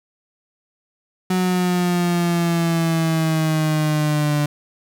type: exponential sweep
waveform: 35% pulse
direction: down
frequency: 184.8 to 146.83 Hz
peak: -15 dBFS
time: 1.3-4.46 s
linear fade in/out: 5 ms
effects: none